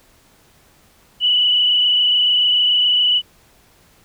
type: tone with frequency modulation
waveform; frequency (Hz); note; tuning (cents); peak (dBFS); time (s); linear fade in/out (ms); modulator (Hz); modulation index
sine; 2960; F#7; 0; -12; 1.2-3.22; 50; 27; 2.2
effects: pink hiss -53 dBFS RMS until 4.04 s

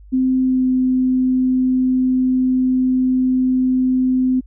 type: tone with pitch glide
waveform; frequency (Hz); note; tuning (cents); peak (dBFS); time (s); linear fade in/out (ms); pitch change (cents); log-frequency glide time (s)
sine; 259 to 256.6; C4 to C4; -17 to -34; -13; 0.12-4.41; 20; -17; 0.42-0.65
effects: added 50 Hz sine -39 dBFS peak until 4.46 s

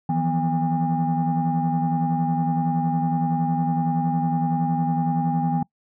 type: tone cluster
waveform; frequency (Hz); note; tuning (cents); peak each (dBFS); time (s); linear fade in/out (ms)
sine; 162.3 / 173.1 / 246.5 / 809; E3 / F3 / B3 / G#5; -27 / -15 / -3 / -46; -22 / -27 / -25 / -24; 0.09-5.63; 5
effects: noise-tail reverb RT60 0.1 s tail -24 dB re dry + tanh soft clip ceiling -13 dBFS

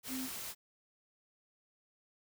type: tone in noise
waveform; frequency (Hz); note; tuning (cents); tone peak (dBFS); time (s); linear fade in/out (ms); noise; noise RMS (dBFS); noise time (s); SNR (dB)
sine; 259.7; C4; -13; -38; 0.08-0.29; 50; white; -43; 0.03-0.55; +2
effects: none

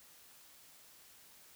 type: silence
effects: white hiss -60 dBFS RMS until 1.55 s

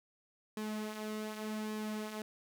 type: tone with flanger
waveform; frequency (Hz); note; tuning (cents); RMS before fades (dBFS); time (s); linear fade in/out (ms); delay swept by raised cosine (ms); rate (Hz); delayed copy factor
sawtooth; 214.7; A3; -42; -40; 0.57-2.22; 2; 1.4 to 5.9; 0.86; -0.5
effects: none

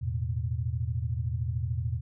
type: chord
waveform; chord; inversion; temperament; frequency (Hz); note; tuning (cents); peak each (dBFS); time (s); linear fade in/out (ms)
sine; E suspended fourth; none; equal; 82.41 / 110 / 123.47; E2 / A2 / B2; 0 / 0 / 0; -32; 0.01-2.01; 20
effects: none

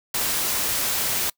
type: noise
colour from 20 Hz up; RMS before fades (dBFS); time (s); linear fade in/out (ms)
white; -24; 0.14-1.3; 5
effects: noise-tail reverb RT60 0.1 s tail -24 dB re dry

